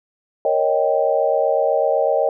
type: chord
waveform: sine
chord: Eb dominant seventh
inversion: second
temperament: equal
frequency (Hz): 466.2 / 554.4 / 622.3 / 784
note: Bb4 / Db5 / Eb5 / G5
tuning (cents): 0 / 0 / 0 / 0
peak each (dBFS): -22 / -19 / -19 / -23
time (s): 0.45-2.29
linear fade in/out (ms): 2
effects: none